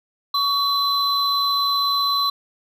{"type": "tone pair together", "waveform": "triangle", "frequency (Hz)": [1127, 4034], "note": ["C#6", "B7"], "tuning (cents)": [28, 36], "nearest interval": "octave + minor seventh", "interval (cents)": 2208, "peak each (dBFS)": -19, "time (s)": [0.34, 2.3], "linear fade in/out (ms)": 5, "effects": []}